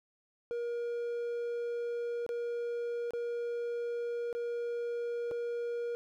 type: tone with dropouts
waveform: triangle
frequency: 474.3 Hz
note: A#4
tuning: 30 cents sharp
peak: -31 dBFS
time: 0.51-5.95 s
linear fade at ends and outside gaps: 0 ms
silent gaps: 2.264-2.291 / 3.107-3.135 / 4.328-4.35 / 5.312-5.316 s
effects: none